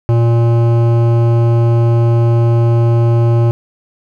sine tone with hard clipping, 117 Hz, A#2, 7 cents sharp, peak -10 dBFS, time 0.09-3.51 s, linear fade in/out 0 ms, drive 14 dB, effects none

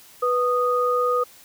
sine tone pair together, 492.6 / 1237.7 Hz, B4 / D#6, -5 / -9 cents, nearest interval octave + major third, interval 1596 cents, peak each -21 dBFS, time 0.22-1.24 s, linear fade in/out 10 ms, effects white hiss -49 dBFS RMS until 1.44 s

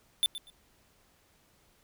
square tone with echo, 3537 Hz, A7, 8 cents sharp, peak -23 dBFS, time 0.23-0.26 s, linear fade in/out 0 ms, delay 120 ms, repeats 2, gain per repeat -14 dB, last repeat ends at 0.5 s, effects pink hiss -66 dBFS RMS until 1.83 s

